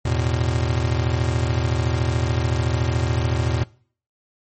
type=chord; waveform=square; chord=E suspended fourth; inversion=none; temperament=just; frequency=82.41 / 109.88 / 123.61 Hz; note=E2 / A2 / B2; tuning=0 / -2 / +2 cents; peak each=-24 dBFS; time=0.05-3.64 s; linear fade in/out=5 ms; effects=noise-tail reverb RT60 0.5 s tail -23 dB re dry + MP3 32 kbps